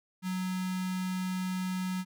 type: tone with notch filter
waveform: square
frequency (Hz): 185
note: F#3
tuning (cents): 0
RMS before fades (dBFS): -33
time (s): 0.22-2.05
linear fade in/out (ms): 50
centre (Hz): 550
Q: 1.6
effects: none

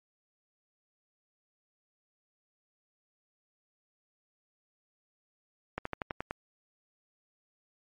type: slowing click train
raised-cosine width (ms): 0.5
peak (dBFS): -18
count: 7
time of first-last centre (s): 5.78-6.309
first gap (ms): 74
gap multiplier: 1.07
effects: MP3 48 kbps

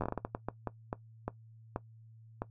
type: slowing click train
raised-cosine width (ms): 1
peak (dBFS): -20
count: 15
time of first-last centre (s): 0.01-2.42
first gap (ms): 11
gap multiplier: 1.37
effects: noise-tail reverb RT60 0.1 s tail -17 dB re dry + added 112 Hz sine -53 dBFS peak until 2.5 s

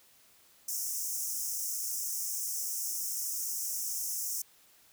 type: high-pass noise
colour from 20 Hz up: pink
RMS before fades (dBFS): -35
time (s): 0.68-4.42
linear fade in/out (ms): 5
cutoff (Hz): 5400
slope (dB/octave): 96
effects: white hiss -62 dBFS RMS until 4.92 s

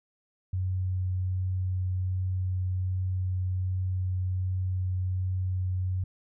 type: tone with vibrato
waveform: sine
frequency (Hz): 92.5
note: F#2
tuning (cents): 0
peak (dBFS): -26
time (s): 0.53-6.04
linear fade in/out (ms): 5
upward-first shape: triangle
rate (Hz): 1.3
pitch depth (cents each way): 8
effects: none

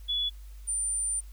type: tone pair in turn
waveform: sine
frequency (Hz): 3413 / 9112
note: G#7 / C#9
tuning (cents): +47 / +47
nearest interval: octave + perfect fourth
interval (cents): 1700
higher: second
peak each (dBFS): -26 / -27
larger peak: first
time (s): 0.08-0.3 / 0.67-1.21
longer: second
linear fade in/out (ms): 20
effects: added 50 Hz sine -42 dBFS peak until 1.32 s + white hiss -61 dBFS RMS until 1.32 s

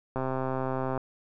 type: click train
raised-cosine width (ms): 1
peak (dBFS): -17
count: 108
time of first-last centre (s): 0.16-0.977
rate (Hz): 131
effects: none

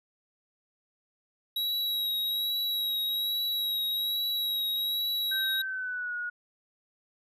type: tone with vibrato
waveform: square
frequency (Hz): 3858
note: B7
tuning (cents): -41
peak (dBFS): -28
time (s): 1.56-5.62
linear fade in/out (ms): 5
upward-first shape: triangle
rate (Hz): 1.2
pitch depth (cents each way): 28
type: tone with pitch glide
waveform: sine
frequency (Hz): 1554 to 1449.9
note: G6 to F#6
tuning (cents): -16 to -36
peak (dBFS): -31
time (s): 5.31-6.3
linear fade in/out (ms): 10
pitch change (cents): -120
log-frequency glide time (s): 5.61-6.15
effects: none

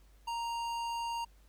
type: tone with tanh clipping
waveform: sine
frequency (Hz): 932.3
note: A#5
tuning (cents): 0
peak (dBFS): -36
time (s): 0.27-1.25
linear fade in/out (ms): 10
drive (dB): 17
effects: added 50 Hz sine -58 dBFS peak until 1.48 s + pink hiss -69 dBFS RMS until 1.48 s

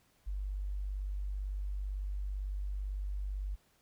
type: tone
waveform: sine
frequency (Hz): 48.96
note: G1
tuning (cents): -1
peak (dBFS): -34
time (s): 0.26-3.56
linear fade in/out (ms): 20
effects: pink hiss -70 dBFS RMS until 3.81 s

